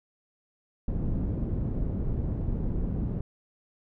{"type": "low-pass noise", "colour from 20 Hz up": "pink", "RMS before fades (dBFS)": -29, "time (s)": [0.88, 3.21], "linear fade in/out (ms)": 2, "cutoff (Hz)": 240, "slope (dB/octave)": 12, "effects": []}